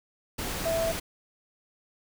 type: tone in noise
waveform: sine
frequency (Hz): 659.3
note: E5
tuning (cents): 0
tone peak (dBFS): -25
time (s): 0.65-0.92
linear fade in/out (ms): 10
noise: pink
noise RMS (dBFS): -33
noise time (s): 0.38-1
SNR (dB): +5
effects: none